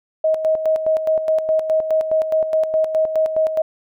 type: tone with tremolo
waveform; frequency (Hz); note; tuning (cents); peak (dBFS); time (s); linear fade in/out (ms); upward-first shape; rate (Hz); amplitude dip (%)
sine; 632; D#5; +27; -13; 0.24-3.62; 5; square; 4.8; 60
effects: none